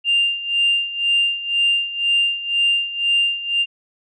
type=tone with tremolo; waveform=sine; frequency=2794 Hz; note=F7; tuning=in tune; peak=-12 dBFS; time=0.04-3.66 s; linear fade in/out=50 ms; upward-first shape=sine; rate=2 Hz; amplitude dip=80%; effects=tanh soft clip ceiling -9 dBFS